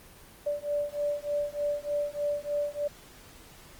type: beating tone pair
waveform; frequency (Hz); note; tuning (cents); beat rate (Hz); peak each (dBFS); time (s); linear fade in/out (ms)
sine; 582 / 585.3; D5 / D5; -16 / -6; 3.3; -31; 0.46-2.88; 10
effects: pink hiss -52 dBFS RMS until 3.79 s + Opus 24 kbps